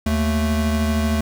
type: tone pair together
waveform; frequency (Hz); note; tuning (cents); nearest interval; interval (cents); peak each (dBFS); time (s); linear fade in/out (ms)
square; 77.69 / 220; D#2 / A3; -2 / 0; octave + tritone; 1802; -21; 0.06-1.21; 5
effects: none